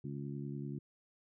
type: harmonic tone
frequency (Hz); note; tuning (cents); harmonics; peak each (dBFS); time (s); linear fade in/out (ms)
70.4; C#2; +27; 2 / 3 / 4 / 5; -41 / -45 / -47 / -49; 0.04-0.79; 5
effects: none